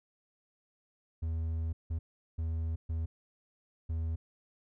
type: tone bursts at uneven times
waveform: triangle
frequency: 81.2 Hz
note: E2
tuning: 26 cents flat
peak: -29 dBFS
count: 5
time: 1.22-1.73 / 1.9-1.99 / 2.38-2.76 / 2.89-3.06 / 3.89-4.16 s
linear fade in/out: 10 ms
effects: none